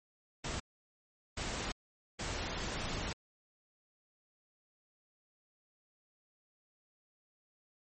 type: noise bursts at uneven times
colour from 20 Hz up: pink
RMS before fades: -38 dBFS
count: 3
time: 0.44-0.6 / 1.37-1.72 / 2.19-3.13 s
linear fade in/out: 5 ms
effects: MP3 32 kbps